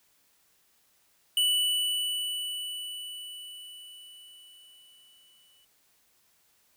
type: tone with exponential decay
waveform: square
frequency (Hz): 2967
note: F#7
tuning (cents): +4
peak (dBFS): -22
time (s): 1.37-5.65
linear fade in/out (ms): 2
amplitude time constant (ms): 930
effects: white hiss -67 dBFS RMS until 6.76 s